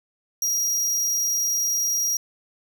40% pulse tone, 5710 Hz, F8, 37 cents sharp, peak -20 dBFS, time 0.42-2.17 s, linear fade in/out 2 ms, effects none

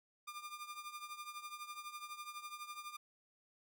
sawtooth tone with tremolo, 1201 Hz, D6, 38 cents sharp, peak -39 dBFS, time 0.27-2.97 s, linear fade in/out 10 ms, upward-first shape triangle, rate 12 Hz, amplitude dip 80%, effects none

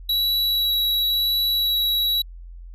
square tone with vibrato, 3907 Hz, B7, 19 cents flat, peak -19 dBFS, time 0.09-2.22 s, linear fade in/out 5 ms, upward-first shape sine, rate 0.96 Hz, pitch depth 8 cents each way, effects added 43 Hz sine -36 dBFS peak until 2.74 s

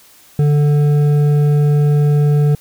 sine tone with hard clipping, 146.83 Hz, D3, in tune, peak -11 dBFS, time 0.39-2.55 s, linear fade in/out 2 ms, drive 7 dB, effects white hiss -46 dBFS RMS until 2.6 s

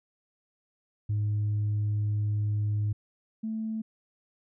sine tone pair in turn, 104.7 / 220.4 Hz, G#2 / A3, +15 / +3 cents, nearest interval octave + minor second, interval 1288 cents, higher second, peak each -23 / -29 dBFS, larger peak first, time 1.09-2.93 / 3.43-3.82 s, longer first, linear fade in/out 10 ms, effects tanh soft clip ceiling -23 dBFS

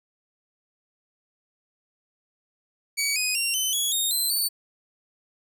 15% pulse tone with pitch steps, 2267 / 2501 / 2759 / 3044 / 3358 / 3704 / 4086 / 4508 Hz, C#7 / D#7 / F7 / F#7 / G#7 / A#7 / C8 / C#8, +38 / +8 / -22 / +48 / +18 / -12 / -42 / +28 cents, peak -16 dBFS, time 2.97-4.49 s, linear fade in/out 20 ms, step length 190 ms, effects none

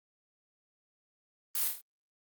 blue noise with echo, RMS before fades -32 dBFS, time 1.55-1.68 s, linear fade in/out 2 ms, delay 26 ms, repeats 5, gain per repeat -4 dB, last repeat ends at 1.81 s, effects Opus 32 kbps

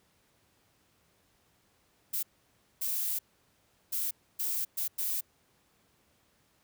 violet noise bursts at uneven times, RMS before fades -32 dBFS, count 6, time 2.13-2.23 / 2.81-3.19 / 3.92-4.11 / 4.39-4.65 / 4.77-4.88 / 4.98-5.21 s, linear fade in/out 10 ms, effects pink hiss -69 dBFS RMS until 6.63 s + high-pass 60 Hz 12 dB/octave

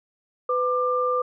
sine tone pair together, 501 / 1191.6 Hz, B4 / D6, +25 / +25 cents, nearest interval octave + minor third, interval 1500 cents, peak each -23 dBFS, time 0.49-1.22 s, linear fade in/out 5 ms, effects none

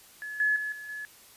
sine tone with level steps, 1707 Hz, G#6, 47 cents sharp, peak -35 / -22 / -30 / -39 / -35 dBFS, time 0.22-1.05 s, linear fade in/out 0 ms, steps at 0.4 / 0.56 / 0.72 / 0.89 s, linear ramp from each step 2 ms, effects white hiss -54 dBFS RMS until 1.36 s + resampled to 32000 Hz

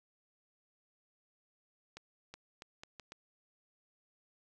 accelerating click train, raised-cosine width 0.2 ms, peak -30 dBFS, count 6, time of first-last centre 1.97-3.121 s, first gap 370 ms, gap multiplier 0.76, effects none

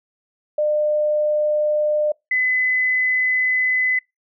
sine tone pair in turn, 602 / 2016 Hz, D5 / B6, +43 / +35 cents, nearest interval octave + major sixth, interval 2092 cents, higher second, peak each -16 dBFS, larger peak neither, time 0.58-2.12 / 2.31-3.99 s, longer second, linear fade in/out 5 ms, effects noise-tail reverb RT60 0.2 s tail -26 dB re dry

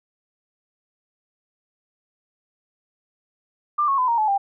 sine tone with pitch steps, 1190 / 1097.6 / 1012.3 / 933.7 / 861.1 / 794.2 Hz, D6 / C#6 / B5 / A#5 / A5 / G5, +22 / -17 / +42 / +3 / -38 / +22 cents, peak -17 dBFS, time 3.78-4.38 s, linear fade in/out 10 ms, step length 100 ms, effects none

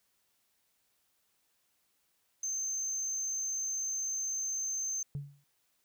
sine tone, 6272 Hz, G8, in tune, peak -30 dBFS, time 2.43-5.03 s, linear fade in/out 5 ms
sine tone with exponential decay, 142.1 Hz, C#3, 43 cents sharp, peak -30 dBFS, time 5.15-5.44 s, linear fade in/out 0 ms, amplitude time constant 61 ms
effects tanh soft clip ceiling -31 dBFS + white hiss -75 dBFS RMS until 5.84 s

